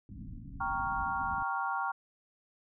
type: low-pass noise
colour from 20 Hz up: pink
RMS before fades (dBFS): -44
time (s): 0.09-1.43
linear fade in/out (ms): 2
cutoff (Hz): 290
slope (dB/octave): 96
type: chord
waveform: sine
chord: G half-diminished seventh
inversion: none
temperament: equal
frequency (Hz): 784 / 932.3 / 1108.7 / 1396.9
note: G5 / Bb5 / Db6 / F6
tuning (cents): 0 / 0 / 0 / 0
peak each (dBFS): -36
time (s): 0.6-1.92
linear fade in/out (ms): 10
effects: none